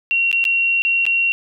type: tone with dropouts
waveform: sine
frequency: 2742 Hz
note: F7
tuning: 32 cents flat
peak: -14 dBFS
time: 0.11-1.32 s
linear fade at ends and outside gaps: 0 ms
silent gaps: 0.315-0.328 / 0.441-0.452 / 0.82-0.85 / 1.054-1.065 s
effects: none